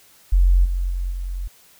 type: tone with level steps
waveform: sine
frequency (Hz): 45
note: F#1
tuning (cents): -47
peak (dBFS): -11 / -19 / -21 / -24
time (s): 0.32-1.48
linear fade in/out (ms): 10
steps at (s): 0.64 / 0.89 / 1.1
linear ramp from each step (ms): 20
effects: white hiss -52 dBFS RMS until 1.79 s